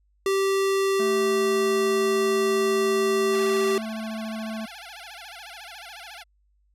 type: tone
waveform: square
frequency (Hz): 389.5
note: G4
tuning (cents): -11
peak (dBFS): -21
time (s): 0.26-3.78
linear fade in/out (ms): 2
type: harmonic tone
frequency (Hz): 220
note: A3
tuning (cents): 0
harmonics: 1 / 3 / 5 / 7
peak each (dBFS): -30 / -37 / -44 / -47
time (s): 0.99-4.66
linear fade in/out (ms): 10
type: tone with vibrato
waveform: 10% pulse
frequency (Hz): 766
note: G5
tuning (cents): -40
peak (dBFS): -31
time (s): 3.32-6.24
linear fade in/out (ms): 20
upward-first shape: sine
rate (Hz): 14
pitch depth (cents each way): 220
effects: added 50 Hz sine -62 dBFS peak until 6.74 s + low-pass 12000 Hz 12 dB/octave